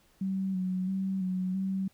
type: tone with vibrato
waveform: sine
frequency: 188.2 Hz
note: F#3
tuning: 30 cents sharp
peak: -28 dBFS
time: 0.21-1.88 s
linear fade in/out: 5 ms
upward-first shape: square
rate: 1.5 Hz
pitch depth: 31 cents each way
effects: pink hiss -65 dBFS RMS until 1.93 s